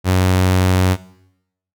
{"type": "tone", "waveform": "sawtooth", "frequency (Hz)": 92.5, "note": "F#2", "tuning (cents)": 0, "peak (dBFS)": -8, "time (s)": [0.04, 0.97], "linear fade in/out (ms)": 50, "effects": ["noise-tail reverb RT60 0.8 s tail -19 dB re dry"]}